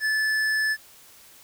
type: tone with tanh clipping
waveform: sine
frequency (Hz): 1739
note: A6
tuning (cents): -21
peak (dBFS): -23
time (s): 0-0.77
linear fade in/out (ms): 50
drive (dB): 12
effects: white hiss -51 dBFS RMS until 1.43 s